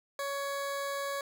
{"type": "tone", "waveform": "20% pulse", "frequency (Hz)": 559, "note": "C#5", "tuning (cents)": 14, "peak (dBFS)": -28, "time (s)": [0.19, 1.21], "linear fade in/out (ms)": 2, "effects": []}